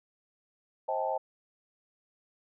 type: chord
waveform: sine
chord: A half-diminished seventh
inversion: first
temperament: just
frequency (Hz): 528 / 633.6 / 792 / 880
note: C5 / Eb5 / G5 / A5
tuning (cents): +16 / +31 / +18 / 0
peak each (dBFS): -34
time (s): 0.88-1.18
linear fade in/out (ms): 10
effects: none